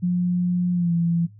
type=tone with pitch glide; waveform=sine; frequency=178 to 169.18 Hz; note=F3 to E3; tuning=+33 to +45 cents; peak=-18 dBFS; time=0.02-1.27 s; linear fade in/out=20 ms; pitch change=-88 cents; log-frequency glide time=0.73-0.93 s; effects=noise-tail reverb RT60 0.2 s tail -23 dB re dry + added 105 Hz sine -44 dBFS peak until 1.39 s